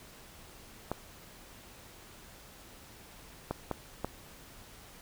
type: clicks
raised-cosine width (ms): 1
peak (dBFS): -18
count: 4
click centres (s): 0.916 / 3.51 / 3.713 / 4.046
effects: pink hiss -53 dBFS RMS until 5.01 s